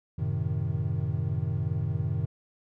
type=chord; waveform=triangle; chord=F# diminished seventh; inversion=none; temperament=equal; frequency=92.5 / 110 / 130.81 / 155.56 Hz; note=F#2 / A2 / C3 / Eb3; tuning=0 / 0 / 0 / 0 cents; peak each=-30 dBFS; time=0.18-2.26 s; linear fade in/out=10 ms; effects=none